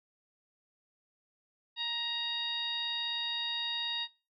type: harmonic tone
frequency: 939 Hz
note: A#5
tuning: 12 cents sharp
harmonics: 1 / 2 / 3 / 4 / 5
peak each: -45 / -43 / -40 / -33 / -45 dBFS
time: 1.76-4.08 s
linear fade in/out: 50 ms
effects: noise-tail reverb RT60 0.3 s tail -22 dB re dry